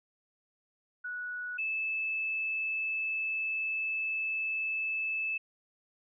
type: tone pair in turn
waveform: sine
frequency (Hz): 1470 / 2619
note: F#6 / E7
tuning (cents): -12 / -12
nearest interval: minor seventh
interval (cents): 1000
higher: second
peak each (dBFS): -35 / -30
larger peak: second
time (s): 1.04-1.58 / 1.58-5.38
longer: second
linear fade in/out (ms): 10
effects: none